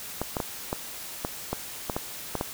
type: clicks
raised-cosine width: 1 ms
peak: -13 dBFS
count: 10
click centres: 0.216 / 0.368 / 0.402 / 0.729 / 1.249 / 1.53 / 1.898 / 1.965 / 2.353 / 2.411 s
effects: white hiss -39 dBFS RMS until 2.53 s